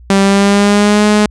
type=tone with pitch glide; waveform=sawtooth; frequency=196 to 210.1 Hz; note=G3 to G#3; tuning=0 to +20 cents; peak=-3 dBFS; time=0.1-1.26 s; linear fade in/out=2 ms; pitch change=+120 cents; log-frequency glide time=0.21-1.05 s; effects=added 60 Hz sine -34 dBFS peak until 1.3 s + resampled to 22050 Hz